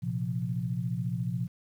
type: chord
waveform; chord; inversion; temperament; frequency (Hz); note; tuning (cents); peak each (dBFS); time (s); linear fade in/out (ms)
sine; Bb suspended second; none; equal; 116.54 / 130.81 / 174.61; Bb2 / C3 / F3; 0 / 0 / 0; -33; 0.02-1.48; 20
effects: 10-bit